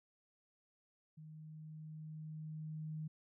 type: tone with level ramp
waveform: sine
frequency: 155.56 Hz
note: D#3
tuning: in tune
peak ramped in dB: -51 to -40 dBFS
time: 1.17-3.08 s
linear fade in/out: 10 ms
effects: none